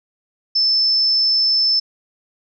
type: tone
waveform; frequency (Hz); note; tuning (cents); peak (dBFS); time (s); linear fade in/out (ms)
sine; 5274; E8; 0; -13; 0.55-1.8; 10
effects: none